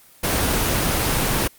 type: noise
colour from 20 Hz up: pink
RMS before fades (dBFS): -20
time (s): 0.23-1.48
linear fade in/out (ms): 10
effects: white hiss -50 dBFS RMS until 1.58 s + Opus 24 kbps